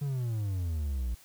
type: exponential sweep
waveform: triangle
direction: down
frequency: 146.83 to 57 Hz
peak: -27 dBFS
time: 0.01-1.15 s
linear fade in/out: 10 ms
effects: white hiss -57 dBFS RMS until 1.24 s